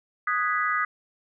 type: chord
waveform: sine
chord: G# minor seventh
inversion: second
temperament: equal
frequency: 1244.5 / 1480 / 1661.2 / 1975.5 Hz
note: D#6 / F#6 / G#6 / B6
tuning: 0 / 0 / 0 / 0 cents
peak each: -25 / -31 / -30 / -29 dBFS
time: 0.27-0.85 s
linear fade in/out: 5 ms
effects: none